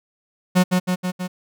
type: tone with echo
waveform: 45% pulse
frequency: 182 Hz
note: F#3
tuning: 28 cents flat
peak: -12 dBFS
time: 0.55-0.64 s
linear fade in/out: 20 ms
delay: 160 ms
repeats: 4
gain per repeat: -3 dB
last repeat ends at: 1.28 s
effects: none